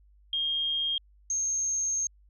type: tone pair in turn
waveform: sine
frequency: 3228 / 6421 Hz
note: G#7 / G8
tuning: -50 / +41 cents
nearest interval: octave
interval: 1191 cents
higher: second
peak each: -26 dBFS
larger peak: neither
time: 0.33-0.98 / 1.3-2.07 s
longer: second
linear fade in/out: 2 ms
effects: added 50 Hz sine -56 dBFS peak until 2.29 s